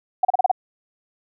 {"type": "tone bursts", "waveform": "sine", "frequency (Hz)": 747, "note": "F#5", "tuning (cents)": 16, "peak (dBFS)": -12, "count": 6, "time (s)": [0.23, 0.515], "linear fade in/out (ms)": 5, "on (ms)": 20, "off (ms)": 33, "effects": []}